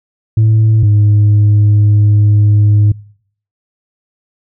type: tone pair in turn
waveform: sine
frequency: 109.9 / 104.3 Hz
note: A2 / G#2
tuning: -2 / +8 cents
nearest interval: minor second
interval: 90 cents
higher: first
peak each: -3 dBFS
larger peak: neither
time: 0.37-0.83 / 0.83-2.92 s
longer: second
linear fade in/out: 5 ms
effects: noise-tail reverb RT60 0.6 s tail -25 dB re dry + tanh soft clip ceiling -4 dBFS